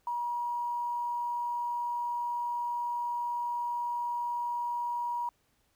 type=tone with quantisation; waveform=sine; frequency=958 Hz; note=A#5; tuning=47 cents sharp; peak=-30 dBFS; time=0.07-5.29 s; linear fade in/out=2 ms; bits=10; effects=pink hiss -72 dBFS RMS until 5.75 s